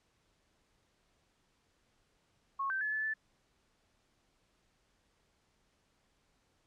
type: tone with pitch steps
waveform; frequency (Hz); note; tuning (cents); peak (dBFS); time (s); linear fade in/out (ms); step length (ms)
sine; 1095 / 1555 / 1718 / 1736 / 1751; C#6 / G6 / A6 / A6 / A6; -22 / -14 / -42 / -24 / -9; -32; 2.59-3.14; 10; 110
effects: pink hiss -74 dBFS RMS until 6.66 s + low-pass 8000 Hz 12 dB/octave